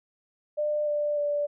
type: tone with pitch steps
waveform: sine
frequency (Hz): 598 / 590.8 / 583.7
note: D5 / D5 / D5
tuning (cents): +31 / +10 / -11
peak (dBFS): -24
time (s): 0.57-1.47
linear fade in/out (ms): 20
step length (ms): 300
effects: none